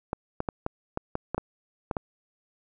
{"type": "clicks", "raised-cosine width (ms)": 1, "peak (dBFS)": -14, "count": 10, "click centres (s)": [0.131, 0.404, 0.488, 0.664, 0.974, 1.154, 1.346, 1.38, 1.912, 1.968], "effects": []}